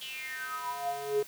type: tone with high-pass filter sweep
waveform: square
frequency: 141.1 Hz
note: C#3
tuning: 31 cents sharp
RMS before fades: -35 dBFS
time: 0.01-1.23 s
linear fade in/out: 5 ms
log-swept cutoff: 3200 to 380 Hz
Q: 9.3
effects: white hiss -50 dBFS RMS until 1.27 s + high-pass 60 Hz 12 dB/octave